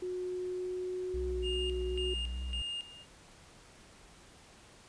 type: tone with pitch glide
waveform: sine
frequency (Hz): 364.1 to 367.3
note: F#4 to F#4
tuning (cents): -28 to -13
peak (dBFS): -34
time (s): 0.02-2.14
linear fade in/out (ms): 5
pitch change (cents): +15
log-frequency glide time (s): 0.41-1.09
type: tone with vibrato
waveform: triangle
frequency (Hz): 61.74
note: B1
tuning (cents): 0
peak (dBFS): -33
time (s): 1.14-2.62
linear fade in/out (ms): 0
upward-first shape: sine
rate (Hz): 2.5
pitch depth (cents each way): 56
type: tone with tremolo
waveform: triangle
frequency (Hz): 2827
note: F7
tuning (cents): +20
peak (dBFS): -34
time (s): 1.42-3.06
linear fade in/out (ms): 50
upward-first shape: square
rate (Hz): 1.8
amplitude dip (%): 80
effects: pink hiss -57 dBFS RMS until 4.88 s + resampled to 22050 Hz